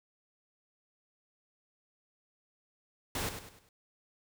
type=noise with echo; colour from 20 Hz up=pink; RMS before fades=-35 dBFS; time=3.15-3.29 s; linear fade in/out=2 ms; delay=100 ms; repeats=4; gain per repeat=-8 dB; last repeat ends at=3.69 s; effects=none